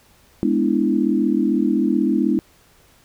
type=chord; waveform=sine; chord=E dominant seventh; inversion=first; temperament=equal; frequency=207.7 / 246.9 / 293.7 / 329.6 Hz; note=G#3 / B3 / D4 / E4; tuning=0 / 0 / 0 / 0 cents; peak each=-21 dBFS; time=0.43-2.39 s; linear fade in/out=0 ms; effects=pink hiss -54 dBFS RMS until 3.04 s